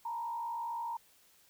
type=tone with frequency modulation; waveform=sine; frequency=932.3 Hz; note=A#5; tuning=in tune; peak=-35 dBFS; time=0.05-0.97 s; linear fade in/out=5 ms; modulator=53.3 Hz; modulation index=0.66; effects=white hiss -65 dBFS RMS until 1.49 s